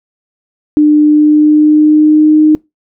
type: tone with pitch glide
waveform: sine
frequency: 300 to 307.4 Hz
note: D4 to D#4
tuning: +37 to -21 cents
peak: -3 dBFS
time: 0.77-2.55 s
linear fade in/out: 0 ms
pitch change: +42 cents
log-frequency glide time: 1.03-2.43 s
effects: noise-tail reverb RT60 0.2 s tail -24 dB re dry